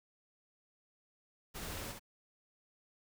pink noise with echo, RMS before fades -44 dBFS, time 1.54-1.93 s, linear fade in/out 20 ms, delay 66 ms, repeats 1, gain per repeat -4 dB, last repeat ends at 1.996 s, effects none

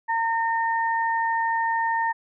sine tone pair together, 913 / 1826 Hz, A#5 / A#6, -36 / -36 cents, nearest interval octave, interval 1200 cents, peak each -22 / -27 dBFS, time 0.08-2.13 s, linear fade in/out 20 ms, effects none

